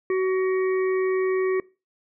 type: harmonic tone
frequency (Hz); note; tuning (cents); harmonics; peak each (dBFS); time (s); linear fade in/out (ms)
375.5; F#4; +26; 1 / 3 / 5 / 6; -20 / -34 / -36 / -39; 0.1-1.6; 2
effects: noise-tail reverb RT60 0.3 s tail -22 dB re dry